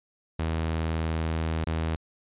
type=tone with dropouts; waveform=sawtooth; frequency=80.6 Hz; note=E2; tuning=38 cents flat; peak=-22 dBFS; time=0.39-1.96 s; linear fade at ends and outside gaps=5 ms; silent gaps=1.644-1.669 s; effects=resampled to 8000 Hz